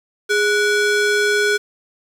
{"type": "ring-modulated tone", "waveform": "square", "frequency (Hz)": 944, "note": "A#5", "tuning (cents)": 22, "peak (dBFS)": -12, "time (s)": [0.29, 1.58], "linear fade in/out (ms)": 20, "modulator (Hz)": 530, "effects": ["low-pass 9000 Hz 12 dB/octave", "7-bit"]}